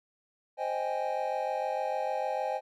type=chord; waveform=triangle; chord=Ab major seventh; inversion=first; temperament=equal; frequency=523.3 / 622.3 / 784 / 830.6 Hz; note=C5 / Eb5 / G5 / Ab5; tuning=0 / 0 / 0 / 0 cents; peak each=-33 dBFS; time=0.57-2.61 s; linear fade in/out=50 ms; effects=none